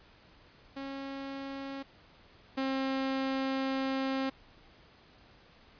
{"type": "tone pair in turn", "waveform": "sawtooth", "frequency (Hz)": [273.2, 267.1], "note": ["C#4", "C4"], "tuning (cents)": [-25, 36], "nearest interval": "unison", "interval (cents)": 39, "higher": "first", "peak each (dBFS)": [-34, -26], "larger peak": "second", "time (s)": [[0.76, 1.83], [2.57, 4.3]], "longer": "second", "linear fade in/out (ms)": 10, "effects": ["pink hiss -59 dBFS RMS until 5.79 s", "resampled to 11025 Hz"]}